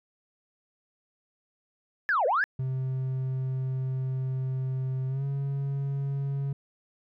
sine linear two-way sweep, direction down then up, 1760 to 466.2 to 1760 Hz, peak -21 dBFS, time 2.09-2.44 s, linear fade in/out 0 ms, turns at 2.26 s
triangle tone with pitch glide, 130.9 to 138.68 Hz, C3 to C#3, +1 to +1 cents, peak -25 dBFS, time 2.59-6.53 s, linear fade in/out 5 ms, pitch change +100 cents, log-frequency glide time 5.08-5.24 s
effects tanh soft clip ceiling -17 dBFS

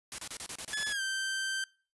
white noise bursts, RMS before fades -39 dBFS, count 9, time 0.12-0.927 s, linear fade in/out 0 ms, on 63 ms, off 30 ms
sawtooth tone with pitch glide, 1711 to 1560 Hz, A6 to G6, -49 to -9 cents, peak -28 dBFS, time 0.73-1.64 s, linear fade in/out 2 ms, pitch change -160 cents, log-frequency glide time 0.89-1.01 s
effects noise-tail reverb RT60 0.4 s tail -24 dB re dry + resampled to 24000 Hz

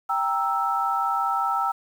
sine chord, E diminished, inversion first, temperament equal with one note detuned, 787.2 / 932.3 / 1318.5 Hz, G5 / Bb5 / E6, +7 / 0 / 0 cents, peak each -26 / -28 / -24 dBFS, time 0.09-1.72 s, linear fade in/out 10 ms, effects 8-bit

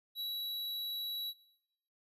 square tone, 3912 Hz, B7, 17 cents flat, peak -37 dBFS, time 0.15-1.34 s, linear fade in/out 50 ms, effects noise-tail reverb RT60 0.9 s tail -20 dB re dry + resampled to 32000 Hz

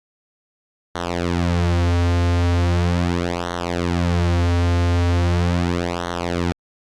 sawtooth tone with flanger, 87 Hz, F2, 6 cents flat, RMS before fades -19 dBFS, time 0.95-6.52 s, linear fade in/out 0 ms, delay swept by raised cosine 0.4 to 6.3 ms, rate 0.39 Hz, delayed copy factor -0.9, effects low-pass 6000 Hz 12 dB/octave + Opus 48 kbps

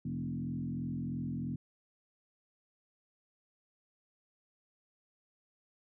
sine tone with frequency modulation, 194.1 Hz, G3, 17 cents flat, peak -34 dBFS, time 0.05-1.56 s, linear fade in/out 5 ms, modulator 43 Hz, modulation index 1.8, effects none

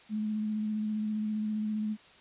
sine tone with vibrato, 213.9 Hz, A3, 49 cents flat, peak -29 dBFS, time 0.09-1.97 s, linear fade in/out 50 ms, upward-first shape square, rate 15 Hz, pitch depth 15 cents each way, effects white hiss -56 dBFS RMS until 2.2 s + resampled to 8000 Hz

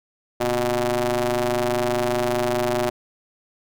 sawtooth ring-modulated tone, 125.1 Hz, B2, 23 cents sharp, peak -13 dBFS, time 0.4-2.9 s, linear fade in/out 10 ms, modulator 488 Hz, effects none

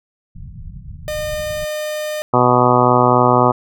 pink low-pass noise, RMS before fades -32 dBFS, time 0.35-1.65 s, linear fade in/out 10 ms, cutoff 180 Hz, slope 48 dB/octave
45% pulse tone, 608 Hz, D#5, 40 cents flat, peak -21 dBFS, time 1.08-2.22 s, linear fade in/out 0 ms
harmonic tone, 123.8 Hz, B2, 5 cents sharp, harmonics 1 / 2 / 3 / 4 / 5 / 6 / 7 / 8 / 9 / 10, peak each -19 / -19 / -19 / -19 / -19 / -19 / -19 / -19 / -19 / -19 dBFS, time 2.33-3.52 s, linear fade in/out 10 ms
effects none

